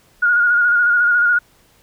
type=tone with vibrato; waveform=sine; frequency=1435 Hz; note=F6; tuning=47 cents sharp; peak=-11 dBFS; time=0.22-1.39 s; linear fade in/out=10 ms; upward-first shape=square; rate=14 Hz; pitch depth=29 cents each way; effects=pink hiss -54 dBFS RMS until 1.82 s